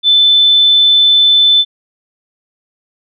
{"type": "tone", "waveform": "sine", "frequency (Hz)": 3520, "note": "A7", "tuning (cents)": 0, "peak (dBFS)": -5, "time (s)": [0.03, 1.65], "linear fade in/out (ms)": 50, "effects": []}